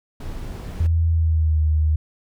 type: noise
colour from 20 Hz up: brown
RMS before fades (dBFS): -31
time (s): 0.2-0.87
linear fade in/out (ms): 5
type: tone with pitch glide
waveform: sine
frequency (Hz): 82.41 to 77.34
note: E2 to D#2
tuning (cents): 0 to -10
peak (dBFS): -15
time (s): 0.8-1.96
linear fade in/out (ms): 5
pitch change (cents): -110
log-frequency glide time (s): 1.09-1.61
effects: none